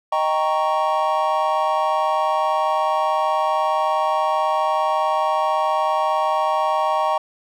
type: chord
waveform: triangle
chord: Eb dominant seventh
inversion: none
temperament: equal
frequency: 622.3 / 784 / 932.3 / 1108.7 Hz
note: Eb5 / G5 / Bb5 / Db6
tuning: 0 / 0 / 0 / 0 cents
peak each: -21 dBFS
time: 0.12-7.18 s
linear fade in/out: 5 ms
effects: none